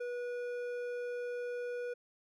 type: tone with hard clipping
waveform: triangle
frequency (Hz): 486.9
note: B4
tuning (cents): -25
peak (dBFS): -38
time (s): 0-1.94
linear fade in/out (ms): 10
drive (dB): 12
effects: none